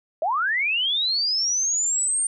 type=linear sweep; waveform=sine; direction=up; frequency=590 to 8870 Hz; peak=-20 dBFS; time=0.22-2.27 s; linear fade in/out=2 ms; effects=none